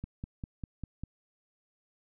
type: click train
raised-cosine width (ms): 5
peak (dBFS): -25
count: 6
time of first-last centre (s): 0.04-1.036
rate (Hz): 5.02
effects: none